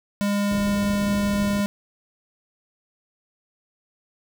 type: tone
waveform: square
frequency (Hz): 203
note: G#3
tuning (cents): -39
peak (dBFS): -21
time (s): 0.21-1.66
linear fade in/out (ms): 0
type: low-pass noise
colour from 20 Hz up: white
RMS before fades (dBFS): -33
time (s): 0.51-1.61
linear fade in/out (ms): 0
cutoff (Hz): 200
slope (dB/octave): 12
effects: none